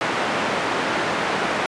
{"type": "band-pass noise", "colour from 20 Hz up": "white", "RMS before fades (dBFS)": -23, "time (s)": [0.01, 1.66], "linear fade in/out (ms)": 0, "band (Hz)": [170, 1600], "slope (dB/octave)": 12, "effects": ["resampled to 22050 Hz"]}